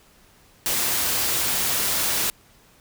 white noise, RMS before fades -23 dBFS, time 0.66-2.3 s, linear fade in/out 0 ms, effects pink hiss -55 dBFS RMS until 2.8 s

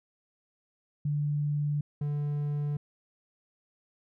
sine / triangle tone pair in turn, 146.83 / 146.29 Hz, D3 / D3, 0 / -6 cents, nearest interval unison, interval 6 cents, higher first, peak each -26 dBFS, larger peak neither, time 1.05-1.81 / 2.01-2.77 s, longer neither, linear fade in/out 5 ms, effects none

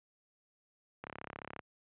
click train, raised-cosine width 0.5 ms, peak -27 dBFS, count 20, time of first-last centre 1.04-1.592 s, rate 34.4 Hz, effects high-pass 80 Hz 12 dB/octave + resampled to 8000 Hz

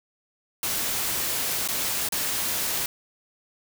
white noise with dropouts, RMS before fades -27 dBFS, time 0.63-2.86 s, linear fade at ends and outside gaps 2 ms, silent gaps 1.677-1.686 / 2.088-2.122 s, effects none

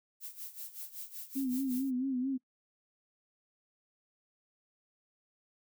violet noise with tremolo, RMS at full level -42 dBFS, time 0.2-1.91 s, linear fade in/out 50 ms, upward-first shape sine, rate 5.3 Hz, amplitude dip 80%
sine tone with vibrato, 260 Hz, C4, 11 cents flat, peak -30 dBFS, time 1.35-2.38 s, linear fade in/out 20 ms, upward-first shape sine, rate 4.5 Hz, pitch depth 84 cents each way
effects noise-tail reverb RT60 0.1 s tail -22 dB re dry

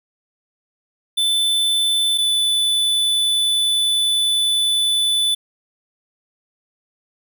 square tone pair in turn, 3520 / 3490 Hz, A7 / A7, 0 / -15 cents, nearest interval unison, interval 15 cents, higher first, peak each -16 dBFS, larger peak neither, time 1.17-2.18 / 2.18-5.35 s, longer second, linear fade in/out 10 ms, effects none

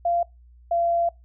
sine tone pair in turn, 690 / 683.7 Hz, F5 / F5, -21 / -37 cents, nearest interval unison, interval 16 cents, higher first, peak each -19 dBFS, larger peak neither, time 0.05-0.23 / 0.71-1.09 s, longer second, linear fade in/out 5 ms, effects noise-tail reverb RT60 0.2 s tail -23 dB re dry + added 60 Hz sine -48 dBFS peak until 1.24 s

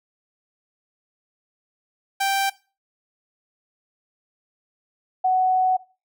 sawtooth / sine tone pair in turn, 784 / 744.5 Hz, G5 / F#5, 0 / +11 cents, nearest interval minor second, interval 89 cents, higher first, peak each -16 dBFS, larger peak neither, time 2.2-2.5 / 5.24-5.77 s, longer second, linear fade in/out 10 ms, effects noise-tail reverb RT60 0.3 s tail -18 dB re dry

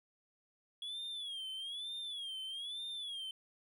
triangle tone with vibrato, 3337 Hz, G#7, 8 cents sharp, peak -39 dBFS, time 0.82-3.31 s, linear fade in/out 2 ms, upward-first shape sine, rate 1.1 Hz, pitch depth 140 cents each way, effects none

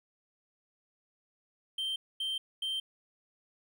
triangle tone bursts, 3136 Hz, G7, in tune, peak -30 dBFS, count 3, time 1.78-2.8 s, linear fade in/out 5 ms, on 180 ms, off 240 ms, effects none

